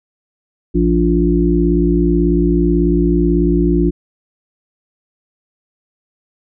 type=harmonic tone; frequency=58.2 Hz; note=A#1; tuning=2 cents flat; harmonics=1 / 3 / 5 / 6; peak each=-16 / -16 / -16 / -16 dBFS; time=0.74-3.91 s; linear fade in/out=20 ms; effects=none